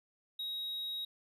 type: tone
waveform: triangle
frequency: 3800 Hz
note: A#7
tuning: 33 cents sharp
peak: -35 dBFS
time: 0.39-1.05 s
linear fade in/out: 5 ms
effects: none